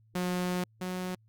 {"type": "tone pair in turn", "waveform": "sawtooth", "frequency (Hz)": [180.1, 182.93], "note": ["F#3", "F#3"], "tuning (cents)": [-46, -19], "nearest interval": "unison", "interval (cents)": 27, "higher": "second", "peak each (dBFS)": [-25, -29], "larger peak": "first", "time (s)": [[0.15, 0.64], [0.81, 1.15]], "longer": "first", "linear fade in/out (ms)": 5, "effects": ["added 110 Hz sine -60 dBFS peak until 1.28 s", "Opus 48 kbps"]}